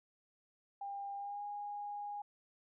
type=tone with pitch glide; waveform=sine; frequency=800 to 821.5 Hz; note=G5 to G#5; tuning=+35 to -19 cents; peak=-40 dBFS; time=0.81-2.22 s; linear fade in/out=5 ms; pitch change=+46 cents; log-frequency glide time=1.16-1.43 s; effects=none